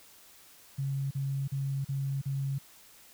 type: tone bursts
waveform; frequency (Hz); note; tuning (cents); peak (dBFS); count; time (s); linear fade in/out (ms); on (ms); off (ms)
sine; 137.1; C#3; -19; -29; 5; 0.78-2.586; 10; 330; 39
effects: white hiss -56 dBFS RMS until 3.13 s